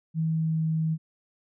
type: tone with pitch glide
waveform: sine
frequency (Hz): 160.6 to 159.49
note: E3 to D#3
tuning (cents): -45 to +43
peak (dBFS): -23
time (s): 0.14-0.98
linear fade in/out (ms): 50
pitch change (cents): -12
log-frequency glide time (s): 0.34-0.66
effects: none